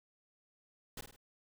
pink noise with echo, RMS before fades -44 dBFS, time 0.97-1.01 s, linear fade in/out 5 ms, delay 51 ms, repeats 3, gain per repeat -6 dB, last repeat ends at 1.163 s, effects none

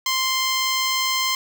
10% pulse tone, 1046.5 Hz, C6, in tune, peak -11 dBFS, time 0.06-1.35 s, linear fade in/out 2 ms, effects none

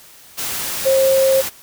sine tone in noise, 534 Hz, C5, 35 cents sharp, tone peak -11 dBFS, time 0.85-1.42 s, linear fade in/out 20 ms, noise white, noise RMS -24 dBFS, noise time 0.37-1.5 s, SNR +10 dB, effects white hiss -44 dBFS RMS until 1.62 s

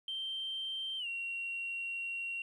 sine tone with pitch glide, 3136 to 2746 Hz, G7 to F7, 0 to -30 cents, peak -35 dBFS, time 0.08-2.42 s, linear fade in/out 2 ms, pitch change -230 cents, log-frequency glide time 0.98-1.07 s, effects tanh soft clip ceiling -31 dBFS + 12-bit

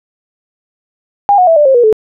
sine tone with pitch steps, 809 / 729.1 / 657.1 / 592.2 / 533.7 / 481 / 433.5 Hz, G#5 / F#5 / E5 / D5 / C5 / B4 / A4, -46 / -26 / -6 / +14 / +34 / -46 / -26 cents, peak -4 dBFS, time 1.29-1.927 s, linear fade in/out 0 ms, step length 91 ms, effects none

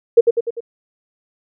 sine tone with echo, 466.2 Hz, A#4, in tune, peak -3 dBFS, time 0.17-0.21 s, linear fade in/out 10 ms, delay 99 ms, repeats 4, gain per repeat -5 dB, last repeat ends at 0.606 s, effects none

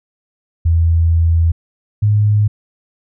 sine tone pair in turn, 82.9 / 104.9 Hz, E2 / G#2, +10 / +18 cents, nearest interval major third, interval 408 cents, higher second, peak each -9 dBFS, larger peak neither, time 0.65-1.52 / 2.02-2.48 s, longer first, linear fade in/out 10 ms, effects none

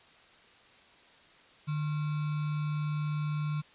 sine tone with sample-and-hold, 150 Hz, D3, 37 cents sharp, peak -29 dBFS, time 1.67-3.62 s, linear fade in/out 20 ms, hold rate 1225 Hz, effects white hiss -58 dBFS RMS until 3.74 s + resampled to 8000 Hz

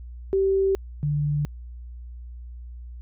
sine tone pair in turn, 387.5 / 147.09 Hz, G4 / D3, -20 / +3 cents, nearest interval octave + perfect fourth, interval 1677 cents, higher first, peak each -18 / -21 dBFS, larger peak first, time 0.33-0.75 / 1.03-1.45 s, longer neither, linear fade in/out 0 ms, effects added 60 Hz sine -36 dBFS peak until 3.01 s

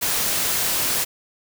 white noise, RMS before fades -22 dBFS, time 0.01-1.05 s, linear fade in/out 20 ms, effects none

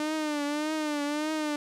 sawtooth tone with vibrato, 300.5 Hz, D4, 40 cents sharp, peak -24 dBFS, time 0-1.56 s, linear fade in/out 2 ms, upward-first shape triangle, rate 1.7 Hz, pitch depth 82 cents each way, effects low-pass 9000 Hz 12 dB/octave + 11-bit

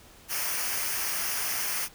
white noise with comb filter, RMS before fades -30 dBFS, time 0.28-1.89 s, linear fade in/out 50 ms, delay 0.26 ms, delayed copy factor -0.65, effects pink hiss -53 dBFS RMS until 1.94 s

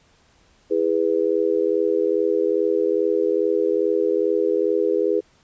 sine chord, E major, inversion none, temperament just, 329.6 / 412 / 494.4 Hz, E4 / G#4 / B4, 0 / -14 / +2 cents, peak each -24 / -20 / -22 dBFS, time 0.7-5.21 s, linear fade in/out 20 ms, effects pink hiss -58 dBFS RMS until 5.43 s + resampled to 16000 Hz

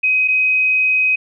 sine tone pair in turn, 2522 / 2522 Hz, D#7 / D#7, +23 / +23 cents, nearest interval unison, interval 0 cents, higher neither, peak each -12 dBFS, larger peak neither, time 0.03-0.28 / 0.28-1.16 s, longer second, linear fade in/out 10 ms, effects none

